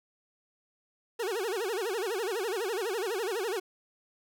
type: tone with vibrato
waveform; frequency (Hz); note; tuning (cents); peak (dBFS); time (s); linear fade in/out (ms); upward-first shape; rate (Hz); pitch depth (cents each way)
40% pulse; 416.6; G#4; +5; -29; 1.19-3.6; 10; sine; 12; 240
effects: none